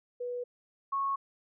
sine tone pair in turn, 489.7 / 1099.3 Hz, B4 / C#6, -15 / -15 cents, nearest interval octave + major second, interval 1400 cents, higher second, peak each -33 / -28 dBFS, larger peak second, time 0.2-0.44 / 0.92-1.16 s, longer neither, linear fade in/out 10 ms, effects none

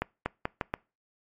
accelerating click train, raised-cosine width 0.5 ms, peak -13 dBFS, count 5, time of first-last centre 0.02-0.739 s, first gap 240 ms, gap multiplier 0.81, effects noise-tail reverb RT60 0.3 s tail -24 dB re dry + MP3 64 kbps

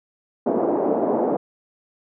pink band-pass noise, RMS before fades -21 dBFS, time 0.46-1.37 s, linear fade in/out 5 ms, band 260 to 740 Hz, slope 24 dB/octave, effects none

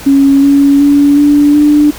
sine tone with pitch steps, 276.1 / 280.9 / 285.8 / 290.8 / 295.9 Hz, C#4 / C#4 / D4 / D4 / D4, -7 / +23 / -47 / -17 / +13 cents, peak -3 dBFS, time 0.06-1.91 s, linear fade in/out 10 ms, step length 370 ms, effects pink hiss -28 dBFS RMS until 1.98 s

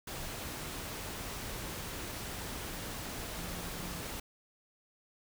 sine tone in noise, 175.4 Hz, F3, 8 cents sharp, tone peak -46 dBFS, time 3.38-4.02 s, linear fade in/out 5 ms, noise pink, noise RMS -41 dBFS, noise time 0.07-4.2 s, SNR -8 dB, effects none

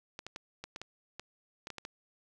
clicks, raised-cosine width 0.2 ms, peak -24 dBFS, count 11, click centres 0.191 / 0.266 / 0.361 / 0.64 / 0.761 / 0.816 / 1.196 / 1.671 / 1.703 / 1.783 / 1.851 s, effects none

